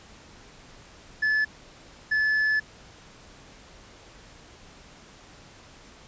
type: tone bursts at uneven times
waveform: triangle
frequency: 1730 Hz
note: A6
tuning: 30 cents flat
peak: -19 dBFS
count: 2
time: 1.22-1.45 / 2.11-2.6 s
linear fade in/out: 10 ms
effects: pink hiss -50 dBFS RMS until 6.07 s + resampled to 16000 Hz